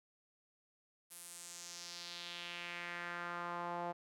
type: tone with band-pass filter sweep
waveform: sawtooth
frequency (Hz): 173.7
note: F3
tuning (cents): -9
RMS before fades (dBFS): -45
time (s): 1.1-3.93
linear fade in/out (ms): 20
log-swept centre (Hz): 11000 to 750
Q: 2.3
effects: none